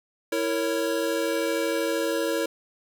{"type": "chord", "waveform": "square", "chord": "A# diminished", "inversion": "second", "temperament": "equal with one note detuned", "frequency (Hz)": [329.6, 461.6, 554.4], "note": ["E4", "A#4", "C#5"], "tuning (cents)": [0, -17, 0], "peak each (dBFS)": -29, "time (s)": [0.32, 2.46], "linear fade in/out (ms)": 5, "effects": []}